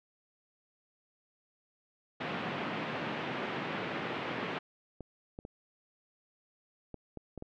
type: band-pass noise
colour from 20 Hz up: pink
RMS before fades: -37 dBFS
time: 2.2-4.59 s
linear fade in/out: 10 ms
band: 150 to 3000 Hz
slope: 24 dB/octave
type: clicks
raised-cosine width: 2 ms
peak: -29 dBFS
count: 7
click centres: 5.007 / 5.389 / 5.451 / 6.943 / 7.173 / 7.377 / 7.424 s
effects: none